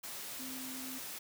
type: tone in noise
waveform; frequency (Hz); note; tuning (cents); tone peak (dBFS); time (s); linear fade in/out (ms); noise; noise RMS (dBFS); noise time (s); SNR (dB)
sine; 259.8; C4; -12; -45; 0.39-0.99; 10; white; -44; 0.03-1.19; -4
effects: high-pass 100 Hz 12 dB/octave